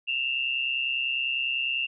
sine tone pair together, 2674 / 2804 Hz, E7 / F7, +24 / +6 cents, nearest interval minor second, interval 82 cents, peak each -28 dBFS, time 0.07-1.87 s, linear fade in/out 20 ms, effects none

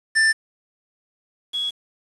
square / sine tone pair in turn, 1776 / 3353 Hz, A6 / G#7, +16 / +16 cents, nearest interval major seventh, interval 1100 cents, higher second, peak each -15 / -22 dBFS, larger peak first, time 0.15-0.33 / 1.53-1.71 s, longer neither, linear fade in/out 20 ms, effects resampled to 24000 Hz + 7-bit

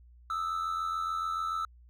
triangle tone pair together, 1231.6 / 1318.5 Hz, D#6 / E6, -18 / 0 cents, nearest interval minor second, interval 118 cents, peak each -36 / -29 dBFS, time 0.3-1.65 s, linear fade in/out 2 ms, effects added 60 Hz sine -53 dBFS peak until 1.89 s

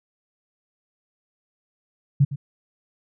sine tone with echo, 140.2 Hz, C#3, 20 cents sharp, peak -12 dBFS, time 2.2-2.25 s, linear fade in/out 10 ms, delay 110 ms, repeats 1, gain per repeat -14 dB, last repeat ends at 2.36 s, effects none

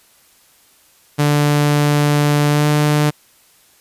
sawtooth tone with pitch glide, 146.83 to 149.05 Hz, D3 to D3, 0 to +26 cents, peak -8 dBFS, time 1.18-3.11 s, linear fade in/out 20 ms, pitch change +26 cents, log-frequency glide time 2.49-2.66 s, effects white hiss -52 dBFS RMS until 3.8 s + resampled to 32000 Hz

